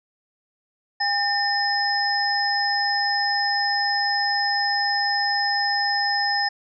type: tone cluster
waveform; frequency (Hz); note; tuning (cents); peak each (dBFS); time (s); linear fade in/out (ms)
sine; 807 / 1806 / 5120; G#5 / A6 / D#8; -50 / +45 / +49; -24; 1-6.49; 10
effects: none